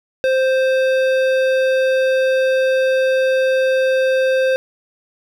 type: tone with hard clipping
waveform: sine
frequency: 523.3 Hz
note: C5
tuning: in tune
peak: -15 dBFS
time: 0.24-4.56 s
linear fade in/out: 0 ms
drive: 13 dB
effects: none